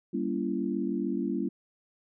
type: chord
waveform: sine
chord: G diminished seventh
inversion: none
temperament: just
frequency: 196 / 235.2 / 282.2 / 338.7 Hz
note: G3 / Bb3 / Db4 / Fb4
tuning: 0 / +16 / +31 / +47 cents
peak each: -33 dBFS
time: 0.13-1.49 s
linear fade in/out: 10 ms
effects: none